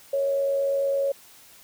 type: tone with frequency modulation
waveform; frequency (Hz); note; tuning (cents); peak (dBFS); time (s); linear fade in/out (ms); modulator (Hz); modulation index
sine; 553; C#5; -4; -21; 0.13-1.12; 5; 91; 0.27
effects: white hiss -51 dBFS RMS until 1.63 s